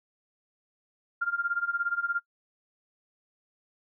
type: tone with tremolo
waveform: sine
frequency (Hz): 1396.9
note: F6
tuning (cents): 0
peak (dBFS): -23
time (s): 1.21-2.2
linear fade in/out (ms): 10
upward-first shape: sine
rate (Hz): 17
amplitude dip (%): 90
effects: noise-tail reverb RT60 0.1 s tail -22 dB re dry